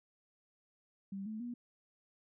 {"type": "tone with pitch steps", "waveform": "sine", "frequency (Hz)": [195.8, 217.3, 241.1], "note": ["G3", "A3", "B3"], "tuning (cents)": [-2, -21, -41], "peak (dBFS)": -39, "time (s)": [1.12, 1.54], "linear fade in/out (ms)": 5, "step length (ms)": 140, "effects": []}